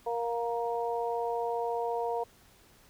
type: harmonic tone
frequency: 234.5 Hz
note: A#3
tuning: 11 cents sharp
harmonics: 2 / 3 / 4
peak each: -32 / -34 / -35 dBFS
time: 0.06-2.24 s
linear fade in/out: 10 ms
effects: pink hiss -60 dBFS RMS until 2.89 s

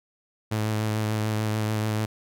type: tone with vibrato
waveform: sawtooth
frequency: 108.1 Hz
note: A2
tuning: 30 cents flat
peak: -20 dBFS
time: 0.51-2.06 s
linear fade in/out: 10 ms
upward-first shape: triangle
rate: 6.8 Hz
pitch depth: 24 cents each way
effects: none

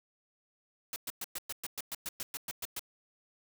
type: noise bursts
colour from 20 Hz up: white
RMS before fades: -38 dBFS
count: 14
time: 0.93-2.794 s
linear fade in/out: 2 ms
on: 31 ms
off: 110 ms
effects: none

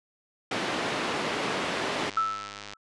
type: band-pass noise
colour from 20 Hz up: pink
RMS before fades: -30 dBFS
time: 0.51-2.1 s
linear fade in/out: 5 ms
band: 260 to 3600 Hz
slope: 12 dB/octave
type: click train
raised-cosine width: 0.2 ms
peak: -22 dBFS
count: 77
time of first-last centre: 1.99-2.735 s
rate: 102 Hz
type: tone with exponential decay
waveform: sine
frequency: 1318.5 Hz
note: E6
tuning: in tune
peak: -20 dBFS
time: 2.17-2.77 s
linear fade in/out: 2 ms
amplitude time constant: 130 ms
effects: resampled to 24000 Hz

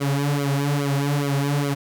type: tone with flanger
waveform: sawtooth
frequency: 141.8 Hz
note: C#3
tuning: 40 cents sharp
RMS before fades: -22 dBFS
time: 0-1.75 s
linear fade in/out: 20 ms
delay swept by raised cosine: 1.1 to 5.6 ms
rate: 2.4 Hz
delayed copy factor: -0.95
effects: none

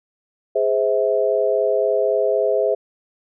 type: chord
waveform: sine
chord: Ab augmented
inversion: none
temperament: just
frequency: 415.3 / 519.1 / 648.9 Hz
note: Ab4 / C5 / E5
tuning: 0 / -14 / -27 cents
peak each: -20 dBFS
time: 0.55-2.75 s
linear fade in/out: 10 ms
effects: none

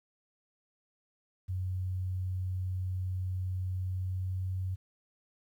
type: tone with pitch glide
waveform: sine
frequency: 92.5 to 93.25 Hz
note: F#2 to F#2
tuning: 0 to +14 cents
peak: -31 dBFS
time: 1.48-4.76 s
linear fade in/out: 20 ms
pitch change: +14 cents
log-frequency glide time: 3.77-4.57 s
effects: 11-bit

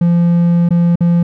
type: tone with dropouts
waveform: triangle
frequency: 171.9 Hz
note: F3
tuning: 27 cents flat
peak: -6 dBFS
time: 0.01-1.23 s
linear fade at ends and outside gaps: 5 ms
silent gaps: 0.69-0.706 / 0.957-1.006 s
effects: none

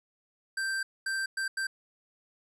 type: tone bursts at uneven times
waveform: square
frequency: 1568 Hz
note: G6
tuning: in tune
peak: -30 dBFS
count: 4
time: 0.57-0.83 / 1.06-1.26 / 1.37-1.48 / 1.57-1.67 s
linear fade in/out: 5 ms
effects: resampled to 24000 Hz

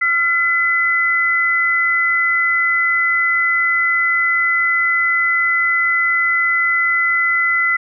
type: tone pair together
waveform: sine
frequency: 1376.8 / 2014 Hz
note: F6 / B6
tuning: -25 / +33 cents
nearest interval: perfect fifth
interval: 658 cents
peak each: -19 / -14 dBFS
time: 0.01-7.77 s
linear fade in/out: 10 ms
effects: none

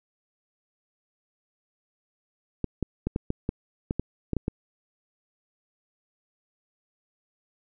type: clicks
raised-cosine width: 3 ms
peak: -13 dBFS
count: 11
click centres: 2.643 / 2.827 / 3.07 / 3.161 / 3.304 / 3.491 / 3.909 / 3.996 / 4.333 / 4.367 / 4.481 s
effects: none

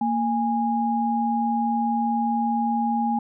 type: tone pair together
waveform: sine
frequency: 231.2 / 824 Hz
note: A#3 / G#5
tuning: -14 / -14 cents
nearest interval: octave + minor seventh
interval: 2200 cents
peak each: -23 dBFS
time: 0.01-3.19 s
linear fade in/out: 5 ms
effects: none

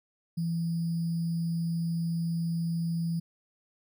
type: tone with sample-and-hold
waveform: sine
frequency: 167 Hz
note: E3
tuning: 23 cents sharp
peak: -27 dBFS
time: 0.37-3.2 s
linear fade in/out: 10 ms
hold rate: 4900 Hz
effects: none

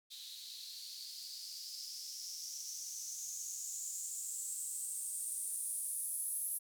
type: noise with band-pass filter sweep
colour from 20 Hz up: violet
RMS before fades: -43 dBFS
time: 0.1-6.59 s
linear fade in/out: 20 ms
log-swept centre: 3800 to 11000 Hz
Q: 6.7
effects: none

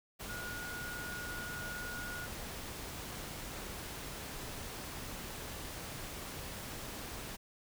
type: tone in noise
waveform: sine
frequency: 1442 Hz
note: F#6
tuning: 45 cents flat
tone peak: -42 dBFS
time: 0.28-2.27 s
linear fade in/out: 20 ms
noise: pink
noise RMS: -44 dBFS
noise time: 0.19-7.37 s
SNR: -1 dB
effects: none

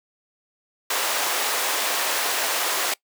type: high-pass noise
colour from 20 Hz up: pink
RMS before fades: -24 dBFS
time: 0.9-2.94 s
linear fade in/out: 5 ms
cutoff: 590 Hz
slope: 12 dB/octave
effects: noise-tail reverb RT60 0.1 s tail -22 dB re dry + high-pass 300 Hz 12 dB/octave

